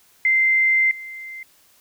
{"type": "tone with level steps", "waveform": "sine", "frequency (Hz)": 2082, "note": "C7", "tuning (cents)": -9, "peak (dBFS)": [-14, -32], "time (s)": [0.25, 1.43], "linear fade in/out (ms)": 2, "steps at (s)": 0.91, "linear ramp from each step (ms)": 2, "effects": ["white hiss -56 dBFS RMS until 1.8 s"]}